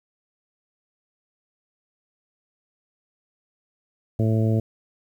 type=harmonic tone; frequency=110.7 Hz; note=A2; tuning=11 cents sharp; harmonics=1 / 2 / 3 / 4 / 5 / 6; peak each=-19 / -25 / -29 / -31 / -33 / -35 dBFS; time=4.19-4.6 s; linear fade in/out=5 ms; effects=9-bit